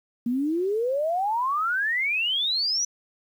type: exponential sweep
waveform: sine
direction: up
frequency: 231.5 to 6010 Hz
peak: -22 dBFS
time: 0.26-2.85 s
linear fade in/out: 5 ms
effects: 9-bit